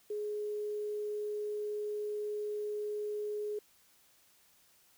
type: tone with quantisation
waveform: sine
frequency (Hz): 419.1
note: G#4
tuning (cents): +16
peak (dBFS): -34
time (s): 0.1-3.59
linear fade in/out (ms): 5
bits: 10
effects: white hiss -66 dBFS RMS until 4.97 s